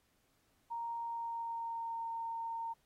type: tone with pitch glide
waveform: sine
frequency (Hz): 931 to 916.6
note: A#5 to A#5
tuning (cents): -2 to -29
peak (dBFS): -37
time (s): 0.7-2.74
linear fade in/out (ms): 20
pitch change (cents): -27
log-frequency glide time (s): 0.99-2.07
effects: pink hiss -75 dBFS RMS until 2.85 s + AAC 48 kbps